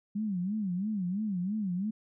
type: tone with vibrato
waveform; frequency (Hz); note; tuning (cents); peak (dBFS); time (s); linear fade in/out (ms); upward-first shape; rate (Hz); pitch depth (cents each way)
sine; 196; G3; 0; -29; 0.15-1.91; 10; sine; 3; 190
effects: none